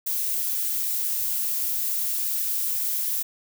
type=noise; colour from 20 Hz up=violet; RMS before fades=-26 dBFS; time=0.06-3.23 s; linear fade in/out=10 ms; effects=none